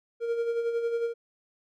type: tone with tremolo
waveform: triangle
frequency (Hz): 466.2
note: A#4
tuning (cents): 0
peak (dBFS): -22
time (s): 0.2-1.14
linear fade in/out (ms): 50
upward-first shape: sine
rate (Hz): 11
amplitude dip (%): 50
effects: none